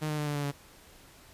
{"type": "tone with pitch steps", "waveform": "sawtooth", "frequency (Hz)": [153.8, 151.42, 149.08, 146.77, 144.5, 142.26], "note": ["D#3", "D#3", "D3", "D3", "D3", "C#3"], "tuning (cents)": [-20, -47, 26, -1, -28, 45], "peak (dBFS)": -26, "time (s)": [0.01, 0.52], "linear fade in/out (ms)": 20, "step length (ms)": 85, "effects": ["pink hiss -55 dBFS RMS until 1.33 s", "resampled to 32000 Hz"]}